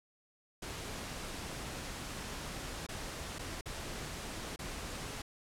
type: noise with dropouts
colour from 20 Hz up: pink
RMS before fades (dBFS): -42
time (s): 0.62-5.22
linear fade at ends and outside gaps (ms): 5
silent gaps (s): 2.866-2.887 / 3.386-3.391 / 3.611-3.657 / 4.561-4.59
effects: low-pass 10000 Hz 12 dB/octave